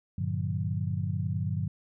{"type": "chord", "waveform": "sine", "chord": "G minor seventh", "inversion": "none", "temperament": "equal with one note detuned", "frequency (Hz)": [98, 116.54, 146.83, 178.28], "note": ["G2", "Bb2", "D3", "F3"], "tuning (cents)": [0, 0, 0, 36], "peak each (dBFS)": [-31, -35, -33, -35], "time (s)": [0.18, 1.68], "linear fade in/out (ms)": 5, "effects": []}